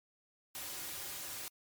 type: noise with comb filter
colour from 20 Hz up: white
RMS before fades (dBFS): -43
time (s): 0.55-1.48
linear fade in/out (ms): 0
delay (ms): 4.5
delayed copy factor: -0.5
effects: MP3 96 kbps